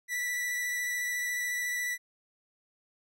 45% pulse tone with vibrato, 1964 Hz, B6, 10 cents flat, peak -30 dBFS, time 0.08-1.98 s, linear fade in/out 50 ms, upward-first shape triangle, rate 14 Hz, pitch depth 15 cents each way, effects none

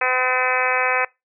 harmonic tone, 254.7 Hz, C4, 46 cents flat, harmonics 2 / 3 / 4 / 5 / 6 / 7 / 8 / 9 / 10, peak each -26 / -26 / -26 / -26 / -26 / -26 / -26 / -26 / -26 dBFS, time 0.01-1.05 s, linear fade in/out 5 ms, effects noise-tail reverb RT60 0.2 s tail -22 dB re dry

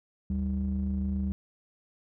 triangle ring-modulated tone, 60.7 Hz, B1, 29 cents flat, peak -22 dBFS, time 0.3-1.32 s, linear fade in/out 0 ms, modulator 135 Hz, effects none

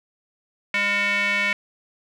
square tone with band-pass filter, 202.7 Hz, G#3, 42 cents flat, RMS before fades -22 dBFS, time 0.74-1.53 s, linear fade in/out 2 ms, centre 2200 Hz, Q 4.7, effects none

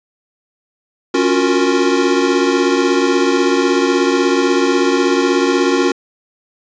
square chord, Gb major seventh, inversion second, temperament equal with one note detuned, 277.2 / 349.2 / 365.5 / 466.2 Hz, Db4 / F4 / Gb4 / Bb4, 0 / 0 / -21 / 0 cents, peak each -17 / -19 / -17 / -20 dBFS, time 1.14-5.92 s, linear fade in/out 5 ms, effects resampled to 16000 Hz + 7-bit

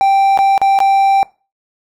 triangle tone with dropouts, 784 Hz, G5, in tune, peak -6 dBFS, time 0.01-1.23 s, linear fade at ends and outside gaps 0 ms, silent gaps 0.375-0.389 / 0.578-0.616 / 0.789-0.803 s, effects noise-tail reverb RT60 0.3 s tail -21 dB re dry

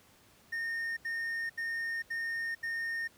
triangle tone bursts, 1834 Hz, A#6, 29 cents flat, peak -31 dBFS, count 5, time 0.52-3.078 s, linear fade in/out 10 ms, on 450 ms, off 77 ms, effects pink hiss -62 dBFS RMS until 3.17 s + high-pass 60 Hz 12 dB/octave

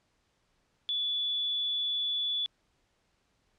sine tone, 3443 Hz, A7, 38 cents flat, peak -28 dBFS, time 0.89-2.46 s, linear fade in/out 0 ms, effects pink hiss -73 dBFS RMS until 3.58 s + low-pass 7000 Hz 12 dB/octave

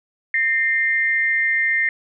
sine tone pair together, 1827.4 / 2093 Hz, A#6 / C7, -35 / 0 cents, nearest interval major second, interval 235 cents, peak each -19 dBFS, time 0.34-1.89 s, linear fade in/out 2 ms, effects none

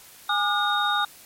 sine tone cluster, 824 / 1207 / 1438 / 3719 Hz, G#5 / D6 / F#6 / A#7, -14 / +47 / -50 / -5 cents, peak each -26 dBFS, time 0.29-1.05 s, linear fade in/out 5 ms, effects white hiss -48 dBFS RMS until 1.25 s + MP3 64 kbps

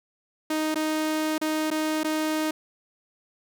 sawtooth tone with dropouts, 311.1 Hz, D#4, in tune, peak -20 dBFS, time 0.5-2.51 s, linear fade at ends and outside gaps 5 ms, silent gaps 0.745-0.756 / 1.381-1.414 / 1.704-1.712 / 2.034-2.044 s, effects none

